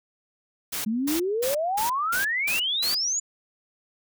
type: noise bursts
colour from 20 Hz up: white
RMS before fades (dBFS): -30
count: 7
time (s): 0.72-2.95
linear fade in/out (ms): 10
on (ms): 130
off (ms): 220
type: exponential sweep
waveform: sine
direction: up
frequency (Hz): 207.7 to 7050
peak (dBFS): -23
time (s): 0.86-3.2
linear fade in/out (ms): 10
effects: none